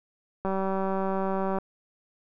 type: click train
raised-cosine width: 1 ms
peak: -16 dBFS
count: 219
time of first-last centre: 0.45-1.585 s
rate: 192 Hz
effects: none